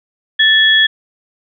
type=tone pair together; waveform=sine; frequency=1760 / 3340 Hz; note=A6 / G#7; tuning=0 / +9 cents; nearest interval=major seventh; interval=1109 cents; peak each=-10 dBFS; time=0.39-0.87 s; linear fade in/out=10 ms; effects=none